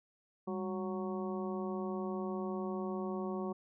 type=harmonic tone with a mistuned harmonic; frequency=185 Hz; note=F#3; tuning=in tune; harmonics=1 / 2 / 3 / 4 / 5 / 6; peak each=-38 / -39 / -46 / -47 / -49 / -47 dBFS; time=0.47-3.53 s; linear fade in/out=10 ms; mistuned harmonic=1; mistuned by=+120 cents; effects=none